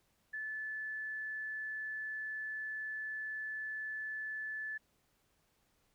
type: tone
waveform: sine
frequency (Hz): 1738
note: A6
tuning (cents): -22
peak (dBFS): -38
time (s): 0.33-4.78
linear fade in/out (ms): 10
effects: pink hiss -75 dBFS RMS until 5.94 s